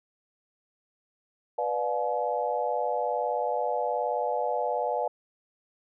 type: chord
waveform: sine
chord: B diminished seventh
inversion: none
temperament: just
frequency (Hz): 493.9 / 592.7 / 711.2 / 853.4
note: B4 / D5 / F5 / Ab5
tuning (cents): 0 / +16 / +31 / +47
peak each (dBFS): -31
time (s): 1.58-5.08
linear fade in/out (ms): 5
effects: none